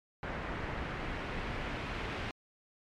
pink noise with low-pass filter sweep, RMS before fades -38 dBFS, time 0.23-2.31 s, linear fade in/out 0 ms, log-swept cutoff 1800 to 2700 Hz, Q 1.2, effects MP3 96 kbps

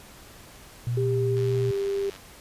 sine tone with vibrato, 120 Hz, B2, 49 cents flat, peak -24 dBFS, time 0.87-1.71 s, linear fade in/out 0 ms, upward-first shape triangle, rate 1.8 Hz, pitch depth 21 cents each way
sine tone, 396.6 Hz, G4, 20 cents sharp, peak -24 dBFS, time 0.97-2.1 s, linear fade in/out 5 ms
click train, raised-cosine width 0.2 ms, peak -26 dBFS, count 77, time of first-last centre 1.37-2.162 s, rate 96 Hz
effects pink hiss -48 dBFS RMS until 2.4 s + resampled to 32000 Hz

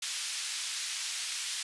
white band-pass noise, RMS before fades -36 dBFS, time 0.02-1.63 s, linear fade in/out 5 ms, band 2200 to 7100 Hz, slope 12 dB/octave, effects resampled to 24000 Hz

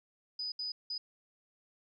sine tone bursts at uneven times, 4978 Hz, D#8, in tune, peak -35 dBFS, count 3, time 0.39-0.52 / 0.59-0.72 / 0.9-0.98 s, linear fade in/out 5 ms, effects none

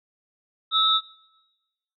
sine tone cluster, 1306 / 3597 / 3811 Hz, E6 / A7 / A#7, -17 / +37 / +38 cents, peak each -22 dBFS, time 0.71-1.01 s, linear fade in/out 50 ms, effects noise-tail reverb RT60 1.0 s tail -21 dB re dry

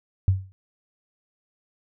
sine tone with exponential decay, 95 Hz, F#2, 46 cents sharp, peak -12 dBFS, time 0.28-0.52 s, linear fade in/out 0 ms, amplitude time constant 51 ms, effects none

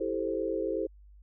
sine chord, A minor seventh, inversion second, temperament equal, 329.6 / 392 / 440 / 523.3 Hz, E4 / G4 / A4 / C5, 0 / 0 / 0 / 0 cents, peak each -34 dBFS, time 0-0.87 s, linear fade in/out 10 ms, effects added 50 Hz sine -51 dBFS peak until 1.22 s

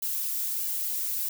violet noise with flanger, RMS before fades -30 dBFS, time 0.02-1.29 s, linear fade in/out 5 ms, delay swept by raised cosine 1.7 to 3.7 ms, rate 1.6 Hz, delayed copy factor +0.8, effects none

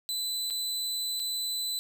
sawtooth tone with dropouts, 4006 Hz, B7, 24 cents sharp, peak -27 dBFS, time 0.09-1.79 s, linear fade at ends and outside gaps 0 ms, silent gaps 0.501-0.507 / 1.195-1.2 s, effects none

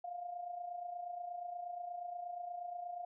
sine tone with amplitude modulation, 705 Hz, F5, 16 cents sharp, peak -38 dBFS, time 0.04-3.05 s, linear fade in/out 5 ms, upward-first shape sine, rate 28.4 Hz, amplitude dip 60%, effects none

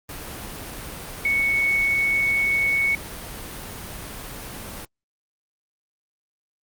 sine tone in noise, 2217 Hz, C#7, in tune, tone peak -18 dBFS, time 1.25-2.95 s, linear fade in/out 2 ms, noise pink, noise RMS -35 dBFS, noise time 0.09-4.85 s, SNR +14 dB, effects Opus 32 kbps

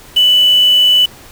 sine tone with quantisation, 2979 Hz, F#7, 11 cents sharp, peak -6 dBFS, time 0.16-1.06 s, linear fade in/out 10 ms, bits 4, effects pink hiss -38 dBFS RMS until 1.31 s

